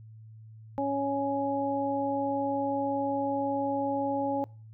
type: harmonic tone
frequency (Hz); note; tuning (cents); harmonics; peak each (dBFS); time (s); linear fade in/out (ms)
278.2; C#4; +6; 1 / 2 / 3; -31 / -31 / -31; 0.78-4.44; 0
effects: noise-tail reverb RT60 0.4 s tail -24 dB re dry + added 110 Hz sine -46 dBFS peak until 4.73 s